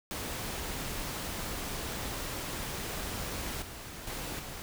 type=noise with level steps; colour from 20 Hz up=pink; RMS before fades=-37 / -44 / -38 / -42 dBFS; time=0.11-4.62 s; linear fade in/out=0 ms; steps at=3.62 / 4.07 / 4.39 s; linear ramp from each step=2 ms; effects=none